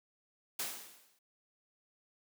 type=noise with exponential decay; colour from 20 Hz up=white; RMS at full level=-35 dBFS; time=0.59-1.19 s; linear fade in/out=5 ms; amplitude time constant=130 ms; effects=high-pass 200 Hz 12 dB/octave